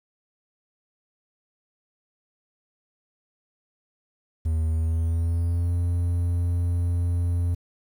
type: tone with pitch glide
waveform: triangle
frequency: 80.1 to 86.85 Hz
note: E2 to F2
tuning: -49 to -9 cents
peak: -19 dBFS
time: 4.45-7.55 s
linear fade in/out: 10 ms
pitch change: +140 cents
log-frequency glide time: 4.69-5.72 s
effects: 9-bit